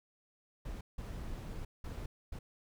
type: noise bursts at uneven times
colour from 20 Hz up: brown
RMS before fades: -42 dBFS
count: 4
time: 0.65-0.81 / 0.98-1.65 / 1.84-2.06 / 2.32-2.39 s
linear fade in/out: 5 ms
effects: none